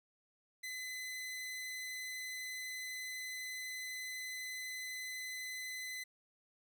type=tone; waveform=sawtooth; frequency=2022 Hz; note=B6; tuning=40 cents sharp; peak=-38 dBFS; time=0.63-6.04 s; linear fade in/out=10 ms; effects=none